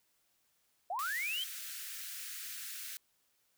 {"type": "linear sweep", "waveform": "sine", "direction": "up", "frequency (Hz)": [655, 3219], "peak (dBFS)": -34, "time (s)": [0.9, 1.44], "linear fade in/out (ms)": 5}
{"type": "high-pass noise", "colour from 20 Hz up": "white", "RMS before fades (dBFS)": -44, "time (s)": [0.99, 2.97], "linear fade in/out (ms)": 0, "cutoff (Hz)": 1400, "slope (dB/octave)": 48}
{"effects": ["white hiss -75 dBFS RMS until 3.57 s"]}